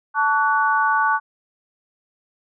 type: chord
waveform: sine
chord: F# minor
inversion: first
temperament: equal with one note detuned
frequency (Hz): 880 / 1135.3 / 1480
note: A5 / C#6 / F#6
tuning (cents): 0 / +41 / 0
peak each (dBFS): -20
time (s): 0.14-1.2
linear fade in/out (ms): 50
effects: none